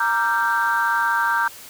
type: chord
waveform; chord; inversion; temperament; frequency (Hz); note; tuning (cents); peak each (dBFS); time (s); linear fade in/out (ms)
sine; G minor seventh; first; equal with one note detuned; 932.3 / 1174.7 / 1367.4 / 1568; Bb5 / D6 / F6 / G6; 0 / 0 / -37 / 0; -21 / -25 / -25 / -20; 0-1.48; 5
effects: tanh soft clip ceiling -10 dBFS + white hiss -41 dBFS RMS until 1.69 s